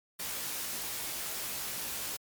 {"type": "noise with comb filter", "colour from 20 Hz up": "white", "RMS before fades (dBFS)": -37, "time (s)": [0.19, 2.17], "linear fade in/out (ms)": 10, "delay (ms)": 17, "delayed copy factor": 0.65, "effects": ["MP3 96 kbps"]}